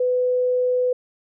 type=tone; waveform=sine; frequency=500 Hz; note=B4; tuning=21 cents sharp; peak=-17 dBFS; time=0-0.93 s; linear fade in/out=5 ms; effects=none